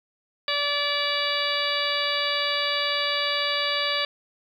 harmonic tone with a mistuned harmonic, 578 Hz, D5, 28 cents flat, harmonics 1 / 2 / 3 / 4 / 5 / 6 / 7 / 8, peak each -31 / -31 / -31 / -31 / -31 / -31 / -31 / -31 dBFS, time 0.48-4.05 s, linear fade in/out 2 ms, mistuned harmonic 7, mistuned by -75 cents, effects 9-bit

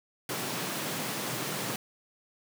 pink high-pass noise, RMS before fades -34 dBFS, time 0.29-1.76 s, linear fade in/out 2 ms, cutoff 120 Hz, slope 48 dB/octave, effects none

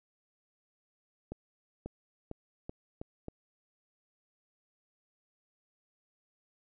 accelerating click train, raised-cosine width 2 ms, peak -26 dBFS, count 6, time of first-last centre 1.32-3.284 s, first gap 540 ms, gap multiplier 0.84, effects none

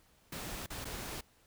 pink noise with dropouts, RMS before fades -42 dBFS, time 0.32-1.21 s, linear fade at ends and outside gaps 5 ms, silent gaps 0.663-0.702 / 0.846-0.852 s, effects pink hiss -67 dBFS RMS until 1.46 s

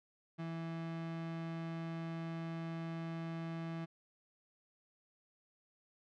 35% pulse tone, 164.81 Hz, E3, in tune, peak -38 dBFS, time 0.38-3.86 s, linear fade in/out 20 ms, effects low-pass 3000 Hz 12 dB/octave

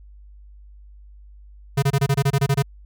square tone bursts, 138.8 Hz, C#3, 3 cents sharp, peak -16 dBFS, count 11, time 1.77-2.625 s, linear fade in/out 10 ms, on 55 ms, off 25 ms, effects added 50 Hz sine -42 dBFS peak until 2.85 s

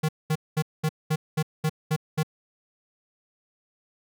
square tone bursts, 155.56 Hz, D#3, in tune, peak -22 dBFS, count 9, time 0.03-2.232 s, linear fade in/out 10 ms, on 58 ms, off 210 ms, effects none

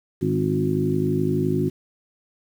harmonic tone with a mistuned harmonic, 51.7 Hz, G#1, 7 cents flat, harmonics 2 / 3 / 4 / 5 / 6 / 7, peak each -29 / -24 / -30 / -26 / -30 / -24 dBFS, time 0.21-1.7 s, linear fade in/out 20 ms, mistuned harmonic 5, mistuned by +26 cents, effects 8-bit

